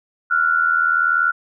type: tone pair together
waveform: sine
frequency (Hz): 1377 / 1457.5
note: F6 / F#6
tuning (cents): -25 / -26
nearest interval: minor second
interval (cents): 99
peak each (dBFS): -17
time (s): 0.3-1.32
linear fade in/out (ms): 20
effects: none